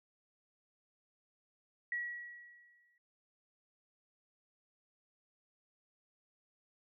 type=tone with exponential decay; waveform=sine; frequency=1923 Hz; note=B6; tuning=47 cents flat; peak=-33 dBFS; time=1.92-2.98 s; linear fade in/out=2 ms; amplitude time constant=230 ms; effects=none